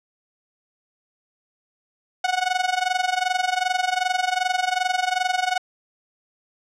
sawtooth tone with amplitude modulation, 736 Hz, F#5, 9 cents flat, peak -13 dBFS, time 2.24-5.58 s, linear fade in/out 5 ms, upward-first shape sine, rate 22.6 Hz, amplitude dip 85%, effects low-pass 6000 Hz 12 dB/octave

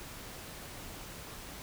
silence, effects pink hiss -46 dBFS RMS until 1.62 s

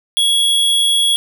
square tone, 3339 Hz, G#7, 9 cents sharp, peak -12 dBFS, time 0.17-1.16 s, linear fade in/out 0 ms, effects none

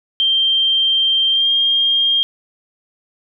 sine tone with pitch glide, 3160 to 3215 Hz, G7 to G7, +13 to +43 cents, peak -12 dBFS, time 0.2-2.23 s, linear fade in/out 0 ms, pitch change +30 cents, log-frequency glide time 1.31-1.5 s, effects none

